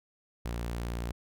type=tone; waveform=sawtooth; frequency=58.6 Hz; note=A#1; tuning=10 cents sharp; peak=-29 dBFS; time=0.45-1.12 s; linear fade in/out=5 ms; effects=none